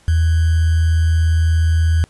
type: tone with sample-and-hold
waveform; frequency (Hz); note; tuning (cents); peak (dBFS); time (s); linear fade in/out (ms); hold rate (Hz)
sine; 81.5; E2; -19; -11; 0.08-2.04; 0; 1575
effects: pink hiss -52 dBFS RMS until 2.09 s + resampled to 24000 Hz